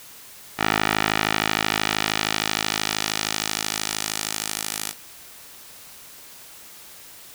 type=tone with band-pass filter sweep; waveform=10% pulse; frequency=53 Hz; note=G#1; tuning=36 cents sharp; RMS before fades=-25 dBFS; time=0.57-4.94 s; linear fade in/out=50 ms; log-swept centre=1900 to 10000 Hz; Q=0.78; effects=white hiss -44 dBFS RMS until 7.34 s